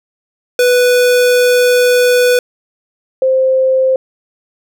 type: tone pair in turn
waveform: square / sine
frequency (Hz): 493.9 / 523.3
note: B4 / C5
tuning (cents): 0 / 0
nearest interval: minor second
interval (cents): 100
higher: second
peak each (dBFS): -8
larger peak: neither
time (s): 0.59-2.39 / 3.22-3.96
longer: first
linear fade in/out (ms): 2
effects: none